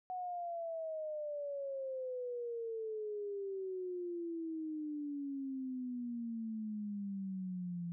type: exponential sweep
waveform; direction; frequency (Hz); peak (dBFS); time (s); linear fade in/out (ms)
sine; down; 740 to 169.8; -38; 0.1-7.92; 0
effects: none